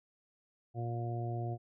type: harmonic tone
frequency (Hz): 118.1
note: A#2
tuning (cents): +23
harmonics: 1 / 2 / 3 / 4 / 5 / 6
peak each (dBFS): -35 / -49 / -43 / -52 / -50 / -43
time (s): 0.74-1.58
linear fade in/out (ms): 50
effects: none